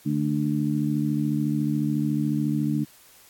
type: harmonic tone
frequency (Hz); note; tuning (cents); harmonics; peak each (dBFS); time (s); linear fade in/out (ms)
74; D2; +14; 2 / 3 / 4; -26 / -26 / -26; 0.05-2.85; 20
effects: white hiss -53 dBFS RMS until 3.29 s + AAC 64 kbps